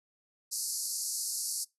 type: band-pass noise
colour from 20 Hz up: white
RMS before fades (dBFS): -35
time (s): 0.51-1.65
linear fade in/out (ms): 20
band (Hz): 4400 to 12000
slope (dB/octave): 96
effects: noise-tail reverb RT60 0.2 s tail -23 dB re dry